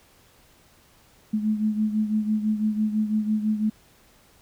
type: beating tone pair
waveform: sine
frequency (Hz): 213.4 / 219.4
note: G#3 / A3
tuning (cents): +47 / -5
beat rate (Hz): 6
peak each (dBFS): -22 / -28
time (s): 1.33-3.7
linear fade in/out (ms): 10
effects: pink hiss -57 dBFS RMS until 4.41 s